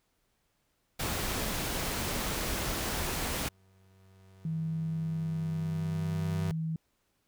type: noise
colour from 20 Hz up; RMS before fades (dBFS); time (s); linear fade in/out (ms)
pink; -33; 0.99-3.49; 10
type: tone with exponential growth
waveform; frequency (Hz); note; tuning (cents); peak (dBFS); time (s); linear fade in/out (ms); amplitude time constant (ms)
35% pulse; 95.4; G2; -47; -30; 2.69-6.51; 0; 830
type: tone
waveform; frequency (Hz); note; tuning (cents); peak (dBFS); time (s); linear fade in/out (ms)
sine; 160.8; E3; -43; -30; 4.45-6.76; 2
effects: pink hiss -75 dBFS RMS until 7.27 s